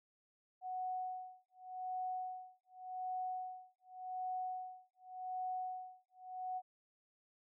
sine tone with tremolo, 740 Hz, F#5, in tune, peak -37 dBFS, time 0.61-6.62 s, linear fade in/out 50 ms, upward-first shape sine, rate 0.87 Hz, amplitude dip 100%, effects none

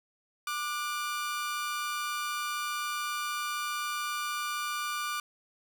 sawtooth tone pair together, 1188 / 1461 Hz, D6 / F#6, +20 / -22 cents, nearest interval major third, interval 358 cents, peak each -29 / -34 dBFS, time 0.47-5.2 s, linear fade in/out 2 ms, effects none

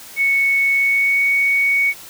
sine tone with pitch glide, 2214 to 2231 Hz, C#7 to C#7, -3 to +11 cents, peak -13 dBFS, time 0.16-1.94 s, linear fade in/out 50 ms, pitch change +14 cents, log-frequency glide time 0.73-1.24 s, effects white hiss -38 dBFS RMS until 2.09 s

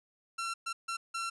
sawtooth tone bursts at uneven times, 1356 Hz, E6, 49 cents sharp, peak -30 dBFS, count 4, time 0.38-0.54 / 0.66-0.73 / 0.88-0.97 / 1.14-1.3 s, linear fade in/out 10 ms, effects resampled to 24000 Hz

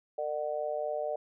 sine tone with amplitude modulation, 600 Hz, D5, 37 cents sharp, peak -26 dBFS, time 0.18-1.16 s, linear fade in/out 5 ms, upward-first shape sine, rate 144 Hz, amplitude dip 100%, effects none

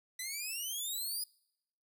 10% pulse exponential sweep, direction up, 1975.5 to 5020 Hz, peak -29 dBFS, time 0.19-1.24 s, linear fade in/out 5 ms, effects noise-tail reverb RT60 0.8 s tail -26 dB re dry

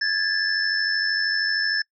sine tone cluster, 1652 / 1745 / 5280 Hz, G#6 / A6 / E8, -10 / -15 / +2 cents, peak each -25 dBFS, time 0.01-1.82 s, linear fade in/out 5 ms, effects noise-tail reverb RT60 0.1 s tail -25 dB re dry

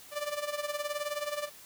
sawtooth tone with tremolo, 589 Hz, D5, 5 cents sharp, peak -26 dBFS, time 0.11-1.5 s, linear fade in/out 50 ms, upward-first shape sine, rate 19 Hz, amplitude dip 75%, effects white hiss -52 dBFS RMS until 1.65 s

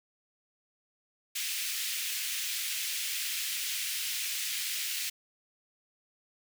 pink high-pass noise, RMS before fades -34 dBFS, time 1.35-5.1 s, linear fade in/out 10 ms, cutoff 2200 Hz, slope 24 dB/octave, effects none

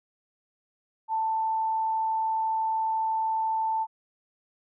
sine tone, 886 Hz, A5, 12 cents sharp, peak -24 dBFS, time 1.08-3.87 s, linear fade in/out 50 ms, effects none

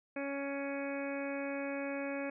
harmonic tone, 278.7 Hz, C#4, 9 cents sharp, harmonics 1 / 2 / 3 / 4 / 5 / 6 / 7 / 8 / 9, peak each -39 / -39 / -49 / -52 / -51 / -47 / -56 / -47 / -49 dBFS, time 0.16-2.3 s, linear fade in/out 5 ms, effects none

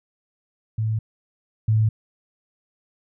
sine tone pair in turn, 110 / 109.42 Hz, A2 / A2, 0 / -9 cents, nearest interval unison, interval 9 cents, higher first, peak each -20 / -15 dBFS, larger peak second, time 0.78-0.99 / 1.68-1.89 s, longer neither, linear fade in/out 5 ms, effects none

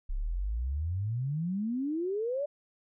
sine exponential sweep, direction up, 31.73 to 596 Hz, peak -29 dBFS, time 0.09-2.46 s, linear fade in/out 10 ms, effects none

